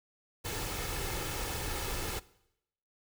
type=noise with comb filter; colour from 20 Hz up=pink; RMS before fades=-36 dBFS; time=0.44-2.2 s; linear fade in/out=20 ms; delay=2.3 ms; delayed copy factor=+0.5; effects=noise-tail reverb RT60 0.8 s tail -20 dB re dry